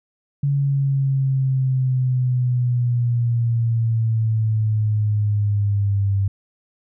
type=exponential sweep; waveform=sine; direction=down; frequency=141.5 to 98 Hz; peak=-16 dBFS; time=0.43-6.28 s; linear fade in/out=5 ms; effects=none